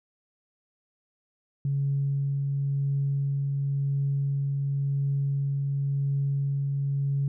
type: tone with tremolo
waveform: sine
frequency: 139.4 Hz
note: C#3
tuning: 10 cents sharp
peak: -22 dBFS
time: 1.65-7.28 s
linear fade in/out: 2 ms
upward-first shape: triangle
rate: 0.94 Hz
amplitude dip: 25%
effects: tanh soft clip ceiling -18 dBFS